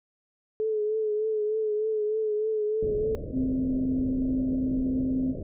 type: tone with vibrato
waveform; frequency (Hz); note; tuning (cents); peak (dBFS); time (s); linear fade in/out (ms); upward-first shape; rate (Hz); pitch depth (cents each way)
sine; 429.9; A4; -40; -24; 0.6-3.15; 0; triangle; 3.3; 47
type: low-pass noise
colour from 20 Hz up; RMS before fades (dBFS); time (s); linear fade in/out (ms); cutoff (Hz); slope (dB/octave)
pink; -35; 2.82-5.43; 5; 620; 96
type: tone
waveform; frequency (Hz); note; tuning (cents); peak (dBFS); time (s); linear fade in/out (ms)
sine; 259.8; C4; -12; -24; 3.32-5.35; 50
effects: none